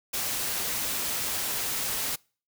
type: noise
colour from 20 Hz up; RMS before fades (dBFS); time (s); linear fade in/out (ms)
white; -30; 0.13-2.16; 10
effects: noise-tail reverb RT60 0.4 s tail -26 dB re dry